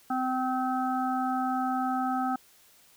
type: harmonic tone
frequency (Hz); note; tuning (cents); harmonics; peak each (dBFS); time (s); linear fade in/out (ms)
257.4; C4; -28; 1 / 3 / 5 / 6; -30 / -29 / -33 / -43; 0.1-2.36; 5
effects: white hiss -59 dBFS RMS until 2.96 s